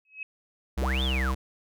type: tone with exponential growth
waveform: sine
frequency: 2560 Hz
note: D#7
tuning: 49 cents sharp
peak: -30 dBFS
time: 0.05-0.23 s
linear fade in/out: 2 ms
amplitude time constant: 38 ms
type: tone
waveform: square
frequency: 65.41 Hz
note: C2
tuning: in tune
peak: -26 dBFS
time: 0.77-1.35 s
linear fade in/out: 10 ms
type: linear two-way sweep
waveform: sine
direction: up then down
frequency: 174.61 to 3630 to 936 Hz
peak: -29 dBFS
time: 0.81-1.32 s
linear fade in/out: 10 ms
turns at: 1.03 s
effects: none